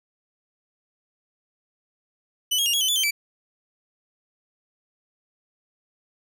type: tone with pitch steps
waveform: sawtooth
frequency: 2992 / 3268 / 2830 / 3325 / 3049 / 3462 / 3118 / 2317 Hz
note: F#7 / G#7 / F7 / G#7 / G7 / A7 / G7 / D7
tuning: +19 / -29 / +22 / +1 / -49 / -29 / -10 / -24 cents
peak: -17 dBFS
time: 2.51-3.11 s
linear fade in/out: 10 ms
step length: 75 ms
effects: none